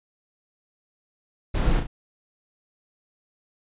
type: noise with echo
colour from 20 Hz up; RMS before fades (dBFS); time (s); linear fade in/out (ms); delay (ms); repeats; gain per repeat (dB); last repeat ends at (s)
brown; -21; 1.54-1.8; 10; 35; 2; -6; 1.87
effects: resampled to 8000 Hz